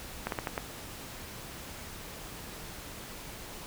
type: slowing click train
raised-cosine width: 0.5 ms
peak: -16 dBFS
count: 5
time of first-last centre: 0.27-0.578 s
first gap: 52 ms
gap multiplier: 1.27
effects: pink hiss -44 dBFS RMS until 3.66 s